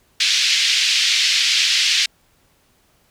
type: band-pass noise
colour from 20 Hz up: white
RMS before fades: -17 dBFS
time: 0.2-2.06 s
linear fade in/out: 5 ms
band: 2200 to 5100 Hz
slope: 24 dB/octave
effects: pink hiss -59 dBFS RMS until 3.1 s